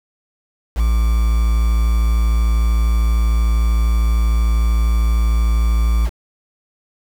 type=tone with quantisation; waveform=triangle; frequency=56.5 Hz; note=A1; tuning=47 cents sharp; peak=-10 dBFS; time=0.75-6.1 s; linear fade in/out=50 ms; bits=5; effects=none